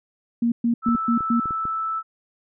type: tone bursts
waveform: sine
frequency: 234.8 Hz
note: A#3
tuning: 13 cents sharp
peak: -17 dBFS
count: 5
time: 0.42-1.4 s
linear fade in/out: 5 ms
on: 100 ms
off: 120 ms
type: tone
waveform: sine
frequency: 1316 Hz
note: E6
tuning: 3 cents flat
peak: -23 dBFS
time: 0.82-2.03 s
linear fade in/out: 50 ms
type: clicks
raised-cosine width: 3 ms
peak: -22 dBFS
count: 6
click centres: 0.887 / 0.95 / 1.207 / 1.457 / 1.508 / 1.654 s
effects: none